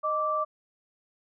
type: tone pair together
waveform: sine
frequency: 619.3 / 1169 Hz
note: D#5 / D6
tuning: -8 / -8 cents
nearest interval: major seventh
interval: 1100 cents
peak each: -30 / -26 dBFS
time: 0.03-0.45 s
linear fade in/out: 20 ms
effects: none